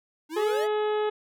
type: exponential sweep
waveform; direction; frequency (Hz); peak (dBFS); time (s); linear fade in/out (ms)
square; up; 297.3 to 701; -32; 0.29-0.68; 50
type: harmonic tone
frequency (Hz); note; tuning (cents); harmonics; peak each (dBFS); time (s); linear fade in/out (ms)
424.1; G#4; +36; 1 / 2 / 3 / 4 / 5 / 6 / 7 / 8 / 9; -24 / -32 / -37 / -41 / -47 / -48 / -47 / -46 / -51; 0.36-1.1; 10
effects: none